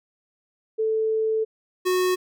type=tone pair in turn; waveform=sine / square; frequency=440 / 366.6 Hz; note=A4 / F#4; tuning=0 / -16 cents; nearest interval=minor third; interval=316 cents; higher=first; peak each=-20 dBFS; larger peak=neither; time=0.78-1.45 / 1.85-2.16 s; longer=first; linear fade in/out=20 ms; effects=none